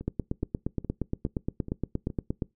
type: two click trains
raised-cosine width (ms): 3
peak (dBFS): -15 / -24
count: 21 / 6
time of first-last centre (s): 0.08-2.422 / 0.01-2.102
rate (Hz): 8.54 / 2.39
effects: noise-tail reverb RT60 0.2 s tail -23 dB re dry